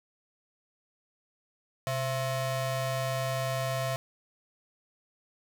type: ring-modulated tone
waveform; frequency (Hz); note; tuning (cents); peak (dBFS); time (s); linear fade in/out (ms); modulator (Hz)
35% pulse; 397.9; G4; +26; -24; 1.87-3.96; 0; 270
effects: none